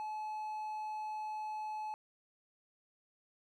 triangle tone, 858 Hz, A5, 44 cents flat, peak -36 dBFS, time 0-1.94 s, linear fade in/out 0 ms, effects none

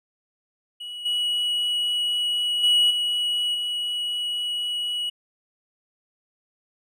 triangle tone with level steps, 2924 Hz, F#7, 21 cents flat, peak -31 / -20 / -14 / -20 / -23 dBFS, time 0.8-5.1 s, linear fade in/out 10 ms, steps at 1.05 / 2.63 / 2.9 / 3.54 s, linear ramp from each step 10 ms, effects none

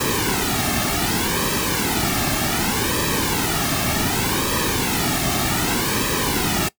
pink noise with flanger, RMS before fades -21 dBFS, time 0-6.69 s, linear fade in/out 10 ms, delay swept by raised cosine 1.4 to 2.06 ms, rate 0.66 Hz, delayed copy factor -0.7, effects noise-tail reverb RT60 0.1 s tail -20 dB re dry

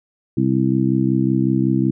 harmonic tone, 65.4 Hz, C2, in tune, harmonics 2 / 3 / 4 / 5, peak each -20 / -20 / -20 / -20 dBFS, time 0.37-1.91 s, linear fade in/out 5 ms, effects none

